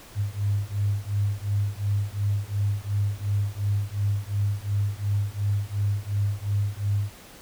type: beating tone pair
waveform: sine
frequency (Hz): 100.2 / 103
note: G2 / G#2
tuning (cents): +38 / -14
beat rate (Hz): 2.8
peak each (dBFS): -26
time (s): 0.15-7.12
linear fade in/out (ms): 50
effects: pink hiss -47 dBFS RMS until 7.41 s